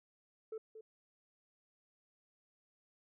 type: tone with echo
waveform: sine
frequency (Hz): 440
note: A4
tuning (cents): 0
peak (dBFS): -38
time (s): 0.52-0.58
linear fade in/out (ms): 5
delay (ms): 230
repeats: 1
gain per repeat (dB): -11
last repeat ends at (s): 0.81
effects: tanh soft clip ceiling -39 dBFS